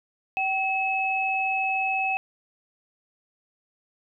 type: tone pair together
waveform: sine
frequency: 767 / 2584 Hz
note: G5 / E7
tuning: -38 / -35 cents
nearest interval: octave + major sixth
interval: 2103 cents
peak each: -26 / -25 dBFS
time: 0.37-2.17 s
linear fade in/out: 0 ms
effects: none